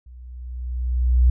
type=tone with level ramp; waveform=sine; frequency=61.74 Hz; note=B1; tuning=in tune; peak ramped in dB=-40 to -10 dBFS; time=0.06-1.3 s; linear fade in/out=5 ms; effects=none